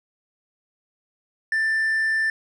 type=tone with hard clipping; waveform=sine; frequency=1775 Hz; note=A6; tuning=15 cents sharp; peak=-20 dBFS; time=1.52-2.3 s; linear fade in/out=2 ms; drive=2 dB; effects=none